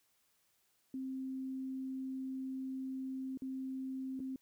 sine tone with dropouts, 263.2 Hz, C4, 10 cents sharp, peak -38 dBFS, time 0.94-4.36 s, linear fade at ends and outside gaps 2 ms, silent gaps 3.374-3.42 / 4.194-4.201 s, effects white hiss -75 dBFS RMS until 4.41 s

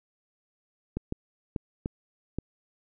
clicks, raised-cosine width 3 ms, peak -17 dBFS, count 5, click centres 0.97 / 1.124 / 1.562 / 1.859 / 2.386 s, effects none

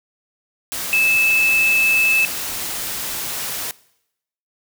sine tone in noise, 2617 Hz, E7, 13 cents flat, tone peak -13 dBFS, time 0.93-2.25 s, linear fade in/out 0 ms, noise white, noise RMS -26 dBFS, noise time 0.72-3.71 s, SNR +10 dB, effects noise-tail reverb RT60 0.8 s tail -21 dB re dry

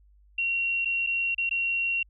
sine tone with dropouts, 2743 Hz, F7, 32 cents flat, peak -24 dBFS, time 0.38-2.03 s, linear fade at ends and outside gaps 5 ms, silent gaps 0.849-0.855 / 1.065-1.07 / 1.347-1.38 / 1.494-1.51 s, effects added 50 Hz sine -55 dBFS peak until 2.09 s

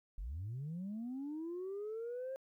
sine linear sweep, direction up, 39.76 to 538 Hz, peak -38 dBFS, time 0.18-2.36 s, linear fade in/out 0 ms, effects tanh soft clip ceiling -37 dBFS + 13-bit

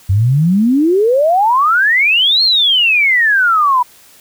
sine exponential two-way sweep, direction up then down, 91.2 to 4335 to 963 Hz, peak -8 dBFS, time 0.09-3.83 s, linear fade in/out 10 ms, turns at 2.43 s, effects white hiss -44 dBFS RMS until 4.2 s

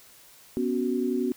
sine chord, B suspended second, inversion none, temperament just, 246.9 / 277.8 / 370.4 Hz, B3 / C#4 / F#4, 0 / +4 / +2 cents, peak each -27 / -30 / -28 dBFS, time 0.57-1.32 s, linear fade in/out 0 ms, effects white hiss -53 dBFS RMS until 1.36 s

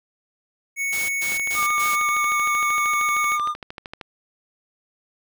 square tone, 2217 Hz, C#7, in tune, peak -23 dBFS, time 0.76-3.39 s, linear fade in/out 50 ms
white noise bursts, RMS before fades -31 dBFS, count 4, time 0.92-1.96 s, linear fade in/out 10 ms, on 170 ms, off 120 ms
click train, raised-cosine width 0.3 ms, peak -18 dBFS, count 36, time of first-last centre 1.32-4.012 s, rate 13 Hz
triangle tone with vibrato, 1203 Hz, D6, 41 cents sharp, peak -19 dBFS, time 1.54-3.55 s, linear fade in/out 50 ms, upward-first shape sine, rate 6.8 Hz, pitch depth 22 cents each way
effects none

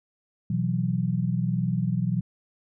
sine chord, B suspended fourth, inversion none, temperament equal, 123.47 / 164.81 / 185 Hz, B2 / E3 / F#3, 0 / 0 / 0 cents, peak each -27 dBFS, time 0.5-2.21 s, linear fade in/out 5 ms, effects none

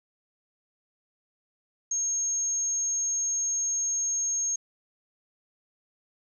sine tone, 6500 Hz, G#8, 38 cents flat, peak -25 dBFS, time 1.91-4.56 s, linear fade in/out 5 ms, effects none

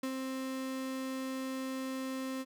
35% pulse tone with ADSR envelope, 263 Hz, C4, 9 cents sharp, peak -31 dBFS, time 0.03-2.45 s, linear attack 5 ms, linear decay 75 ms, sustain -3 dB, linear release 40 ms, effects none

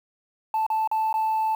sine tone with dropouts, 878 Hz, A5, 4 cents flat, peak -19 dBFS, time 0.54-1.55 s, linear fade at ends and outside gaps 2 ms, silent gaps 0.665-0.701 / 0.875-0.914 / 1.128-1.14 s, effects tanh soft clip ceiling -19 dBFS + 8-bit

